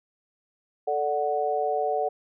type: chord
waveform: sine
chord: D major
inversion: second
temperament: equal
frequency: 440 / 587.3 / 740 Hz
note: A4 / D5 / F#5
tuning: 0 / 0 / 0 cents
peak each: -28 / -29 / -26 dBFS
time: 0.87-2.09 s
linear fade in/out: 10 ms
effects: none